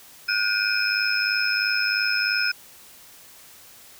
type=tone cluster; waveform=sine; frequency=1444 / 1547 / 2402 / 2505 / 5170 Hz; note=F#6 / G6 / D7 / D#7 / E8; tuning=-43 / -23 / +38 / +11 / -34 cents; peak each=-25 / -28 / -30 / -29 / -25 dBFS; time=0.28-2.52 s; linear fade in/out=10 ms; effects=white hiss -48 dBFS RMS until 3.99 s